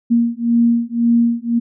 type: beating tone pair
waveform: sine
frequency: 233.6 / 235.5 Hz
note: A#3 / A#3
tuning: +4 / +18 cents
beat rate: 1.9 Hz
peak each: -15 dBFS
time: 0.1-1.6 s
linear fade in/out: 20 ms
effects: none

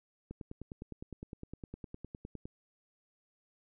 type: click train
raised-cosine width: 3 ms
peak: -30 dBFS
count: 22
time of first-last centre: 0.31-2.455 s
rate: 9.79 Hz
effects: none

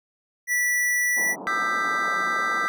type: tone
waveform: square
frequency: 1959 Hz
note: B6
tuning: 15 cents flat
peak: -21 dBFS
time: 0.47-1.36 s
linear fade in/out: 50 ms
type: band-pass noise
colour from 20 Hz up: white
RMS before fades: -37 dBFS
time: 1.16-2.68 s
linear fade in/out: 20 ms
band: 170 to 1000 Hz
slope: 48 dB/octave
type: chord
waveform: triangle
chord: E minor seventh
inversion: third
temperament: equal with one note detuned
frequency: 1204.2 / 1318.5 / 1568 / 1975.5 Hz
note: D6 / E6 / G6 / B6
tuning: +43 / 0 / 0 / 0 cents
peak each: -26 dBFS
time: 1.47-2.68 s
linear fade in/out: 0 ms
effects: none

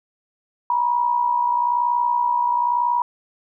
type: tone with amplitude modulation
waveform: sine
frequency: 965 Hz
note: B5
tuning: 40 cents flat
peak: -14 dBFS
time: 0.7-3.02 s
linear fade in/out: 2 ms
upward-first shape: sine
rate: 61 Hz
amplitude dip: 60%
effects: none

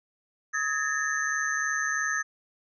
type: tone cluster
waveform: sine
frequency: 1263 / 1673 / 1816 / 6180 Hz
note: D#6 / G#6 / A#6 / G8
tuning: +26 / +12 / -46 / -26 cents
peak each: -33 / -29 / -30 / -35 dBFS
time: 0.53-2.23 s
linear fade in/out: 20 ms
effects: none

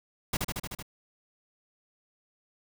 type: noise with echo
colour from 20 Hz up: pink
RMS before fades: -28 dBFS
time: 0.33-0.37 s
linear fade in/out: 5 ms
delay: 76 ms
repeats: 6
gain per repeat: -2 dB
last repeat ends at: 0.826 s
effects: none

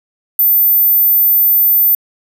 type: tone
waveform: sine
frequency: 14080 Hz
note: A9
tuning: in tune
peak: -6 dBFS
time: 0.39-1.95 s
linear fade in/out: 2 ms
effects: tanh soft clip ceiling -4 dBFS

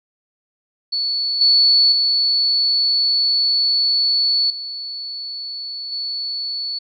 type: tone with level steps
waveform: sine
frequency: 4435 Hz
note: C#8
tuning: in tune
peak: -18 / -10 / -14 / -26 / -22 dBFS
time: 0.92-6.79 s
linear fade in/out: 10 ms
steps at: 1.41 / 1.92 / 4.5 / 5.92 s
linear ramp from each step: 2 ms
effects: none

